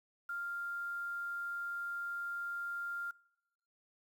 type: tone with quantisation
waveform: sine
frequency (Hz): 1396.9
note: F6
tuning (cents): 0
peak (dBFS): -37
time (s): 0.29-3.11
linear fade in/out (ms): 5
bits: 10
effects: noise-tail reverb RT60 1.0 s tail -24 dB re dry